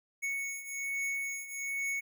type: beating tone pair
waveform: square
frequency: 2215 / 2216.2 Hz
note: C#7 / C#7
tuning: -2 / -1 cents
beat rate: 1.2 Hz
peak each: -36 / -40 dBFS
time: 0.22-2.01 s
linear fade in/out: 20 ms
effects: none